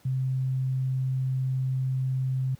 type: tone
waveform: sine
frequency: 130.81 Hz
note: C3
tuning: in tune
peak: -24 dBFS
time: 0.05-2.55 s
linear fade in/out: 5 ms
effects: pink hiss -60 dBFS RMS until 2.59 s + high-pass 60 Hz 12 dB/octave